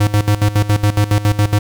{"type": "tone with tremolo", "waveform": "square", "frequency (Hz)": 103.83, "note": "G#2", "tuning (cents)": 0, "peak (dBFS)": -10, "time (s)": [0, 1.59], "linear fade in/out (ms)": 10, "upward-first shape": "square", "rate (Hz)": 7.2, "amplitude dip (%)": 80, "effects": []}